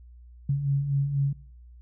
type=beating tone pair; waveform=sine; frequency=136.4 / 140.5 Hz; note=C#3 / C#3; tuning=-28 / +24 cents; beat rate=4.1 Hz; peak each=-31 / -23 dBFS; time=0.49-1.33 s; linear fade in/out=5 ms; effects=noise-tail reverb RT60 0.8 s tail -23 dB re dry + added 60 Hz sine -46 dBFS peak until 1.81 s